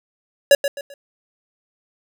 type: tone with echo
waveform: square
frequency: 563 Hz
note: C#5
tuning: 27 cents sharp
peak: -8 dBFS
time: 0.51-0.55 s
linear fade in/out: 2 ms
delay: 130 ms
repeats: 3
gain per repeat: -10 dB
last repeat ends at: 0.94 s
effects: none